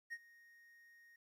triangle tone with ADSR envelope, 1864.7 Hz, A#6, in tune, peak -39 dBFS, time 0.1-1.16 s, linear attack 28 ms, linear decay 48 ms, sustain -21 dB, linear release 4 ms, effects 13-bit

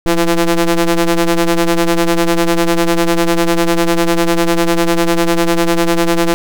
sawtooth ring-modulated tone, 170 Hz, F3, 46 cents flat, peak -3 dBFS, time 0.06-6.34 s, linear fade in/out 0 ms, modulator 165 Hz, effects none

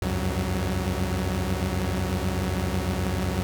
sawtooth tone cluster, 68.1 / 88 / 96 / 185.6 Hz, C#2 / F2 / G2 / F#3, -30 / +14 / -36 / +6 cents, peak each -26 dBFS, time 0.02-3.43 s, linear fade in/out 0 ms, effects none

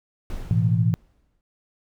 brown noise with exponential decay, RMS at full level -30 dBFS, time 0.3-1.41 s, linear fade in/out 1 ms, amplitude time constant 240 ms
sine chord, A suspended second, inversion none, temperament equal with one note detuned, 110 / 123.47 / 166.25 Hz, A2 / B2 / E3, 0 / 0 / +15 cents, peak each -20 / -23 / -22 dBFS, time 0.51-0.94 s, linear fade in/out 0 ms
effects none

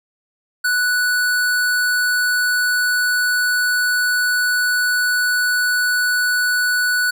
square tone, 1480 Hz, F#6, in tune, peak -16 dBFS, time 0.64-7.11 s, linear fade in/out 10 ms, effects none

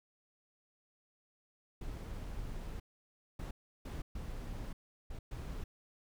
brown noise bursts at uneven times, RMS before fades -42 dBFS, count 6, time 1.81-2.8 / 3.39-3.51 / 3.85-4.02 / 4.15-4.73 / 5.1-5.19 / 5.31-5.64 s, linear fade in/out 5 ms, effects none

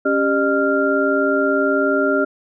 sine tone cluster, 276.2 / 394.8 / 607 / 1390 Hz, C#4 / G4 / D#5 / F6, -6 / +12 / -43 / -9 cents, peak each -20 dBFS, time 0.05-2.25 s, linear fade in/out 10 ms, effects none

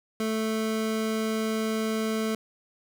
25% pulse tone, 220 Hz, A3, in tune, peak -22 dBFS, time 0.2-2.35 s, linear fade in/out 2 ms, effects none

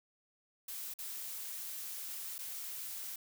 blue noise with dropouts, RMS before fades -43 dBFS, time 0.68-3.16 s, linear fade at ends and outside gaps 5 ms, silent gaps 0.939-0.987 / 2.382-2.388 s, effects none

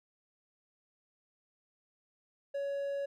triangle tone, 560 Hz, C#5, 18 cents sharp, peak -31 dBFS, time 2.54-3.06 s, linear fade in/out 10 ms, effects none

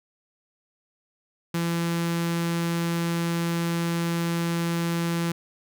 sawtooth tone with notch filter, 169.1 Hz, E3, 44 cents sharp, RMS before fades -26 dBFS, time 1.54-5.32 s, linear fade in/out 5 ms, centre 630 Hz, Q 1.9, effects none

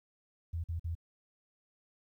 sine tone bursts, 83.6 Hz, E2, 25 cents sharp, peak -33 dBFS, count 3, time 0.53-0.952 s, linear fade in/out 10 ms, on 110 ms, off 46 ms, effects 12-bit

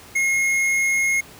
sine tone with tanh clipping, 2155 Hz, C#7, 49 cents flat, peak -19 dBFS, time 0.15-1.21 s, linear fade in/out 10 ms, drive 13 dB, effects pink hiss -44 dBFS RMS until 1.39 s + high-pass 60 Hz 12 dB/octave

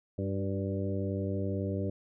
harmonic tone with a mistuned harmonic, 98 Hz, G2, in tune, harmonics 1 / 2 / 3 / 4 / 5 / 6, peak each -33 / -36 / -38 / -39 / -40 / -41 dBFS, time 0.18-1.9 s, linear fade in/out 5 ms, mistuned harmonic 4, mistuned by -28 cents, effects none

